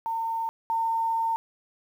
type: tone pair in turn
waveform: sine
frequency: 908 / 908 Hz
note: A#5 / A#5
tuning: -46 / -46 cents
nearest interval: unison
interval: 0 cents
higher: neither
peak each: -26 / -23 dBFS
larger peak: second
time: 0.06-0.49 / 0.7-1.36 s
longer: second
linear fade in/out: 0 ms
effects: 9-bit